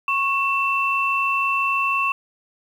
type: tone pair together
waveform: sine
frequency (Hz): 1100 / 2674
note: C#6 / E7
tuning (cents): -14 / +24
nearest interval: octave + minor third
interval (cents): 1538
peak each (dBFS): -21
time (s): 0.08-2.12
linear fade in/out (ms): 2
effects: 8-bit